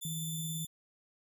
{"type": "tone", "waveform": "10% pulse", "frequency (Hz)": 3523, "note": "A7", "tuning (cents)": 1, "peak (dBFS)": -31, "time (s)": [0.01, 0.67], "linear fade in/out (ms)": 20}
{"type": "tone with tremolo", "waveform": "sine", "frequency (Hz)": 160.4, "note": "E3", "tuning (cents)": -47, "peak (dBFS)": -36, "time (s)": [0.05, 0.65], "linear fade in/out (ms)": 2, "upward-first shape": "sine", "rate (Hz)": 18, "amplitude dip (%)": 25}
{"effects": []}